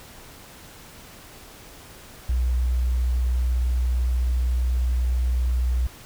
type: tone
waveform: sine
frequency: 61.74 Hz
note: B1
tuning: in tune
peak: -19 dBFS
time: 2.29-5.87 s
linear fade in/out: 5 ms
effects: pink hiss -45 dBFS RMS until 6.05 s